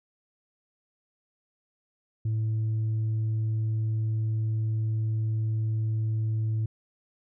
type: tone with tanh clipping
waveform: sine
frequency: 110 Hz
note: A2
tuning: in tune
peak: -25 dBFS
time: 2.25-6.66 s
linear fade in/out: 5 ms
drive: 1 dB
effects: none